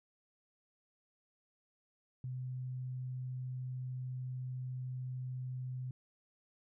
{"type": "tone", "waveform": "sine", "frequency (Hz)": 127.6, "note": "C3", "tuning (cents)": -43, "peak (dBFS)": -38, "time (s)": [2.24, 5.91], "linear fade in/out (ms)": 2, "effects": []}